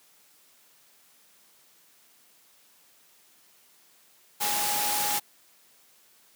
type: tone in noise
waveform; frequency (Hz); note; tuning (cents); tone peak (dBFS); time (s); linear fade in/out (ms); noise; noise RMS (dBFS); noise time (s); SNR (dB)
sine; 830.6; G#5; 0; -31; 4.4-5.2; 20; white; -28; 4.4-5.2; -6
effects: white hiss -60 dBFS RMS until 6.35 s + high-pass 150 Hz 12 dB/octave